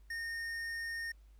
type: tone with tanh clipping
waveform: triangle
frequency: 1837 Hz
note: A#6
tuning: 26 cents flat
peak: -39 dBFS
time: 0.1-1.12 s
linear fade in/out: 5 ms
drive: 15 dB
effects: added 51 Hz sine -56 dBFS peak until 1.39 s + pink hiss -75 dBFS RMS until 1.39 s